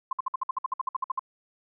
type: tone bursts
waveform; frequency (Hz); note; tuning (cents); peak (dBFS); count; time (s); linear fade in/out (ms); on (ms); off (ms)
sine; 1048; C6; +2; -24; 15; 0.11-1.194; 5; 20; 56
effects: none